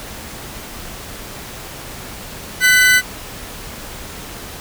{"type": "tone pair together", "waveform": "40% pulse", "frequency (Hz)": [1505.9, 2000], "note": ["F#6", "B6"], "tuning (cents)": [30, 21], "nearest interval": "perfect fourth", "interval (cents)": 491, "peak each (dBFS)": -11, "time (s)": [2.6, 3.02], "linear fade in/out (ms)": 50, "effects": ["pink hiss -32 dBFS RMS until 4.6 s"]}